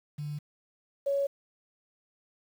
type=tone pair in turn; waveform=sine; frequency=147.9 / 558.4 Hz; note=D3 / C#5; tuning=+13 / +13 cents; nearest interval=octave + major seventh; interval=2300 cents; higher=second; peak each=-33 / -25 dBFS; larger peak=second; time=0.18-0.39 / 1.06-1.27 s; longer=neither; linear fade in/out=10 ms; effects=9-bit